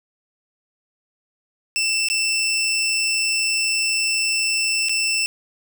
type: tone with dropouts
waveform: 20% pulse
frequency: 2672 Hz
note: E7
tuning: 23 cents sharp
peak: -14 dBFS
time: 1.76-5.26 s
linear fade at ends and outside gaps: 0 ms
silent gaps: 2.086-2.1 / 4.886-4.894 s
effects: none